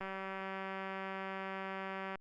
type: click train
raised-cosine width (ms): 0.5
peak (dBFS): -27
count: 413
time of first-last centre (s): 0.01-2.156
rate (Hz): 192
effects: Opus 32 kbps